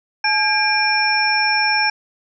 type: tone cluster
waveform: sine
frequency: 853 / 1616 / 2390 / 5400 Hz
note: G#5 / G#6 / D7 / E8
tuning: +46 / -48 / +30 / +41 cents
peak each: -20 dBFS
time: 0.24-1.9 s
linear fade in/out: 5 ms
effects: none